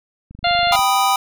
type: click train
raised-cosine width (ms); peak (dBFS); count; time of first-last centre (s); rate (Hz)
5; -25; 13; 0.31-0.792; 24.9
type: harmonic tone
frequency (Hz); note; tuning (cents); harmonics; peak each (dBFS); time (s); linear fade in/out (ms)
698.5; F5; 0; 1 / 2 / 3 / 4 / 5 / 6; -16 / -23 / -24 / -24 / -24 / -24; 0.44-0.76; 5
type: chord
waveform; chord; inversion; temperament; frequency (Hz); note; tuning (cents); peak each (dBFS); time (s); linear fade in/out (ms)
square; G augmented; none; equal; 784 / 987.8 / 1244.5; G5 / B5 / D#6; 0 / 0 / 0; -18 / -20 / -20; 0.72-1.16; 2
effects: none